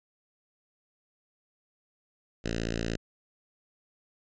5% pulse tone with notch filter, 56.6 Hz, A1, 50 cents sharp, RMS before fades -32 dBFS, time 2.44-2.97 s, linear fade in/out 10 ms, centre 860 Hz, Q 0.75, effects resampled to 16000 Hz

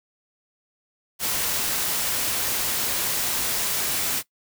white noise, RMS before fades -25 dBFS, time 1.19-4.23 s, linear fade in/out 50 ms, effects noise-tail reverb RT60 0.1 s tail -19 dB re dry

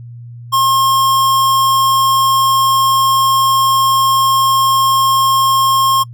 square tone, 1072 Hz, C6, 42 cents sharp, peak -10 dBFS, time 0.52-6.04 s, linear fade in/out 20 ms, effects noise-tail reverb RT60 0.1 s tail -26 dB re dry + added 119 Hz sine -29 dBFS peak until 6.13 s

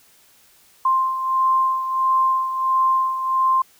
sine beating tone pair, 1049 / 1050.5 Hz, C6 / C6, +4 / +7 cents, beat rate 1.5 Hz, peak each -17 / -24 dBFS, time 0.85-3.62 s, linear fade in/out 5 ms, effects white hiss -54 dBFS RMS until 3.79 s

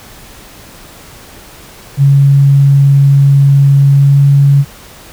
sine tone with pitch glide, 139.3 to 140.35 Hz, C#3 to C#3, +9 to +22 cents, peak -3 dBFS, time 1.97-4.65 s, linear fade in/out 50 ms, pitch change +13 cents, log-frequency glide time 3.92-4.22 s, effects pink hiss -35 dBFS RMS until 5.12 s

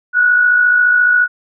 sine tone with amplitude modulation, 1466 Hz, F#6, 16 cents flat, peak -6 dBFS, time 0.13-1.28 s, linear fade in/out 50 ms, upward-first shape sine, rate 54.4 Hz, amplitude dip 45%, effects none

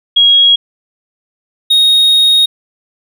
sine / triangle tone pair in turn, 3299 / 3737 Hz, G#7 / A#7, -12 / +4 cents, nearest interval major second, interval 216 cents, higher second, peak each -4 dBFS, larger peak neither, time 0.16-0.56 / 1.7-2.46 s, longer second, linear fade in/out 10 ms, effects none

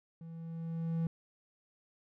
triangle tone with level ramp, 164.81 Hz, E3, in tune, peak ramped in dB -43 to -27 dBFS, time 0.21-1.07 s, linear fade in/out 2 ms, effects none

